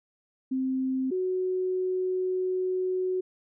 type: tone pair in turn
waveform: sine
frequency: 261.6 / 370 Hz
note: C4 / F#4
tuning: 0 / 0 cents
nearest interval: tritone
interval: 600 cents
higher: second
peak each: -25 dBFS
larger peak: neither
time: 0.51-1.11 / 1.11-3.21 s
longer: second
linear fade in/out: 10 ms
effects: none